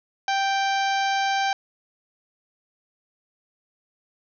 harmonic tone, 784 Hz, G5, in tune, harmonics 1 / 2 / 3 / 4 / 5 / 6 / 7 / 8, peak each -22 / -28 / -32 / -34 / -36 / -38 / -39 / -40 dBFS, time 0.28-1.53 s, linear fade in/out 2 ms, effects none

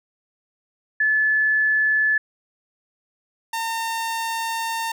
sine / sawtooth tone pair in turn, 1729 / 909.8 Hz, A6 / A#5, -31 / -42 cents, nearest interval major seventh, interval 1111 cents, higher first, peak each -16 / -20 dBFS, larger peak first, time 1-2.18 / 3.53-4.92 s, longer second, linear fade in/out 5 ms, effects none

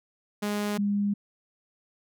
sawtooth / sine tone pair in turn, 207 / 203.2 Hz, G#3 / G#3, -5 / -38 cents, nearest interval unison, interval 33 cents, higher first, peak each -23 dBFS, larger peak neither, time 0.42-0.78 / 0.78-1.14 s, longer neither, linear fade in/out 10 ms, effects none

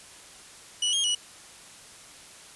sawtooth tone with pitch steps, 2944 / 3238 / 2932 Hz, F#7 / G#7 / F#7, -9 / -45 / -16 cents, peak -20 dBFS, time 0.82-1.15 s, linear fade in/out 5 ms, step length 110 ms, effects white hiss -48 dBFS RMS until 2.55 s + resampled to 24000 Hz

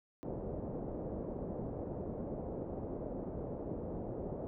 white low-pass noise, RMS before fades -41 dBFS, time 0.23-4.47 s, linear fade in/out 0 ms, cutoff 560 Hz, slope 24 dB/octave, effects none

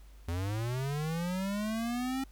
square linear sweep, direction up, 81.8 to 270 Hz, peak -32 dBFS, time 0.28-2.24 s, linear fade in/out 5 ms, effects added 50 Hz sine -50 dBFS peak until 2.31 s + pink hiss -64 dBFS RMS until 2.31 s

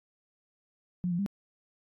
sine tone with pitch steps, 178.8 / 172.8 / 199.8 Hz, F3 / F3 / G3, +41 / -18 / +33 cents, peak -27 dBFS, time 1.04-1.262 s, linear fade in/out 0 ms, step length 74 ms, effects AAC 48 kbps

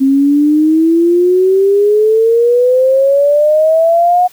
sine exponential sweep, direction up, 266.3 to 730 Hz, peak -6 dBFS, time 0-4.28 s, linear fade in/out 20 ms, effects white hiss -43 dBFS RMS until 4.32 s

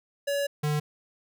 square tone pair in turn, 566 / 149.61 Hz, C#5 / D3, +36 / +32 cents, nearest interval octave + major seventh, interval 2304 cents, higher first, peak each -26 / -25 dBFS, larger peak second, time 0.27-0.47 / 0.63-0.8 s, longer first, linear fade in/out 10 ms, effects none

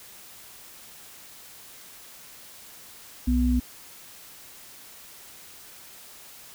sine tone pair together, 61.74 / 247.5 Hz, B1 / B3, 0 / +4 cents, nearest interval 2 octaves, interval 2404 cents, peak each -22 dBFS, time 3.27-3.6 s, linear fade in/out 10 ms, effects white hiss -47 dBFS RMS until 6.54 s

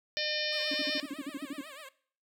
harmonic tone, 605 Hz, D#5, 49 cents flat, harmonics 1 / 3 / 4 / 5 / 6 / 7 / 8 / 9, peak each -38 / -38 / -38 / -38 / -38 / -38 / -38 / -38 dBFS, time 0.17-1 s, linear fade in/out 0 ms
10% pulse tone with vibrato, 580 Hz, D5, 22 cents flat, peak -37 dBFS, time 0.52-1.89 s, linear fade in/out 5 ms, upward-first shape triangle, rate 8 Hz, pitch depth 200 cents each way
sine tone bursts, 282.9 Hz, C#4, 35 cents sharp, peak -33 dBFS, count 12, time 0.71-1.612 s, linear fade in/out 5 ms, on 33 ms, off 46 ms
effects noise-tail reverb RT60 0.5 s tail -19 dB re dry

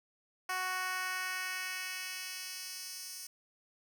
10% pulse tone with high-pass filter sweep, 370 Hz, F#4, in tune, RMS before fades -39 dBFS, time 0.49-3.27 s, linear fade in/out 5 ms, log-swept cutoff 860 to 6400 Hz, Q 1.1, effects 10-bit

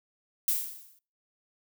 violet noise with exponential decay, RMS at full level -24 dBFS, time 0.48-0.99 s, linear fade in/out 1 ms, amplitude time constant 110 ms, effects noise-tail reverb RT60 0.4 s tail -25 dB re dry

